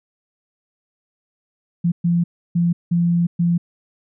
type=tone bursts at uneven times; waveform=sine; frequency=171.8 Hz; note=F3; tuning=28 cents flat; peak=-14 dBFS; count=5; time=1.84-1.92 / 2.04-2.24 / 2.55-2.73 / 2.91-3.27 / 3.39-3.58 s; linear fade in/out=10 ms; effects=none